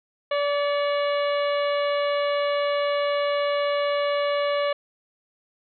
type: harmonic tone with a mistuned harmonic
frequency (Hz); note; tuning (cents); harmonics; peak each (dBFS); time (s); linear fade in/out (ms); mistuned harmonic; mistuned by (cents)
576; D5; -34; 1 / 2 / 3 / 4 / 5 / 6 / 7; -22 / -29 / -35 / -35 / -36 / -40 / -41; 0.31-4.73; 5; 4; -47
effects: none